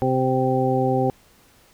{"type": "harmonic tone", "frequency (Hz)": 130, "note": "C3", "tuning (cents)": -11, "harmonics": [1, 2, 3, 4, 6], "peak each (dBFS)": [-24, -24, -24, -24, -24], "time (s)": [0.02, 1.1], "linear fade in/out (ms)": 0, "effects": ["pink hiss -55 dBFS RMS until 1.73 s"]}